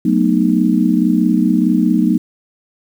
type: chord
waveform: sine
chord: B dominant seventh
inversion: second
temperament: just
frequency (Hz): 185.21 / 222.2 / 246.9 / 308.7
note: F#3 / A3 / B3 / D#4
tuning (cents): +2 / +17 / 0 / -14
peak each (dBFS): -16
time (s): 0.05-2.18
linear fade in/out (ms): 5
effects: 7-bit